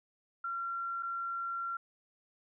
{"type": "tone with dropouts", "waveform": "sine", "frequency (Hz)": 1370, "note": "F6", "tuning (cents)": -34, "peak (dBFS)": -34, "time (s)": [0.44, 1.77], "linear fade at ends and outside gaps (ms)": 5, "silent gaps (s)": [1.026, 1.03], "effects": []}